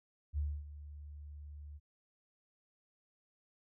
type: tone with ADSR envelope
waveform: sine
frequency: 73.5 Hz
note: D2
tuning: 2 cents sharp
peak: -31 dBFS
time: 0.33-1.8 s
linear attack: 47 ms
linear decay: 260 ms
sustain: -15 dB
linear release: 39 ms
effects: none